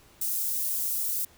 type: high-pass noise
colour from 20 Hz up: white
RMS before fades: -29 dBFS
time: 0.21-1.25 s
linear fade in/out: 5 ms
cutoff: 9900 Hz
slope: 12 dB/octave
effects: pink hiss -57 dBFS RMS until 1.37 s